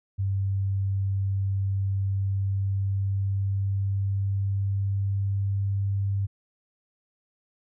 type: tone with pitch glide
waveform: sine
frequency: 97.6 to 98.96 Hz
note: G2 to G2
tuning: -7 to +17 cents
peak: -23 dBFS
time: 0.18-6.27 s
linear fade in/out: 20 ms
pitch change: +24 cents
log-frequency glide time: 2-5.65 s
effects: none